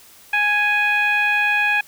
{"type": "tone with low-pass filter", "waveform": "15% pulse", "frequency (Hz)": 830.6, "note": "G#5", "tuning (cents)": 0, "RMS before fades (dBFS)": -18, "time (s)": [0.33, 1.81], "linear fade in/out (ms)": 5, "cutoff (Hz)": 2200, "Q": 7.1, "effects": ["white hiss -47 dBFS RMS until 1.87 s"]}